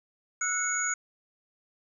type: tone cluster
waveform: sine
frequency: 1322 / 1466 / 2196 / 6770 Hz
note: E6 / F#6 / C#7 / G#8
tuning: +5 / -16 / -17 / +32 cents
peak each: -37 / -31 / -36 / -29 dBFS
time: 0.41-0.94 s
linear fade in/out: 5 ms
effects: none